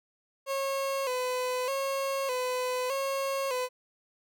30% pulse tone with vibrato, 524 Hz, C5, 2 cents sharp, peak -26 dBFS, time 0.46-3.69 s, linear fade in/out 50 ms, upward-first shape square, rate 0.82 Hz, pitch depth 68 cents each way, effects none

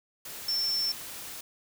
sine tone in noise, 5390 Hz, E8, 38 cents sharp, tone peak -26 dBFS, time 0.48-0.92 s, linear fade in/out 5 ms, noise white, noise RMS -41 dBFS, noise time 0.25-1.41 s, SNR +12 dB, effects none

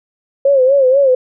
sine tone with vibrato, 535 Hz, C5, 38 cents sharp, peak -7 dBFS, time 0.45-1.15 s, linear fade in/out 5 ms, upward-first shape sine, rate 4.1 Hz, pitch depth 96 cents each way, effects none

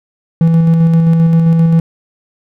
triangle tone with tremolo, 164.81 Hz, E3, in tune, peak -3 dBFS, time 0.41-1.8 s, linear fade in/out 2 ms, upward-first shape square, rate 7.6 Hz, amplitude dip 25%, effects none

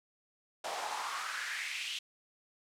pink noise with high-pass filter sweep, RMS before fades -38 dBFS, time 0.64-1.99 s, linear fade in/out 5 ms, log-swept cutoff 620 to 3100 Hz, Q 3.7, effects low-pass 8000 Hz 12 dB/octave

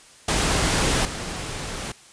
pink noise with level steps, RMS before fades -21 / -31 dBFS, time 0.28-1.92 s, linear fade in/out 5 ms, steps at 1.05 s, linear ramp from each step 2 ms, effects white hiss -49 dBFS RMS until 2.12 s + resampled to 22050 Hz

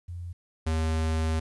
sine / square tone pair in turn, 87.3 / 79.84 Hz, F2 / D#2, 0 / +45 cents, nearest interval major second, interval 155 cents, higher first, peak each -34 / -25 dBFS, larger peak second, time 0.08-0.33 / 0.66-1.4 s, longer second, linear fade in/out 10 ms, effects resampled to 24000 Hz + 11-bit

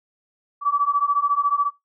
sine beating tone pair, 1142 / 1156 Hz, D6 / D6, -49 / -28 cents, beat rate 14 Hz, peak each -21 / -20 dBFS, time 0.61-1.71 s, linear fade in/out 50 ms, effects noise-tail reverb RT60 0.2 s tail -22 dB re dry

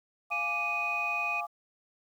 sine chord, D diminished, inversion first, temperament equal, 698.5 / 830.6 / 1174.7 Hz, F5 / Ab5 / D6, 0 / 0 / 0 cents, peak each -36 / -38 / -36 dBFS, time 0.3-1.47 s, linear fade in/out 20 ms
sine tone, 2489 Hz, D#7, in tune, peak -29 dBFS, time 0.31-1.41 s, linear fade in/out 10 ms
effects tanh soft clip ceiling -21 dBFS + 10-bit

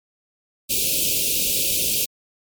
white band-stop noise, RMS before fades -21 dBFS, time 0.69-2.06 s, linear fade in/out 20 ms, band 600 to 2400 Hz, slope 96 dB/octave, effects MP3 96 kbps

